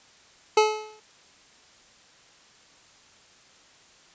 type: tone with exponential decay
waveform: 25% pulse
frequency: 430 Hz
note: A4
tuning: 40 cents flat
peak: -10 dBFS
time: 0.57-1 s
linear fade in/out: 5 ms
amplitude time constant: 92 ms
effects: white hiss -55 dBFS RMS until 4.14 s + resampled to 16000 Hz